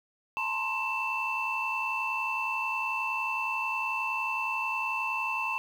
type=tone cluster; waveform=sine; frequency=875 / 946 / 1054 / 2664 Hz; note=A5 / A#5 / C6 / E7; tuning=-10 / +25 / +12 / +18 cents; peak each=-36 / -37 / -33 / -30 dBFS; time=0.37-5.58 s; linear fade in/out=0 ms; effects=tanh soft clip ceiling -21 dBFS + 9-bit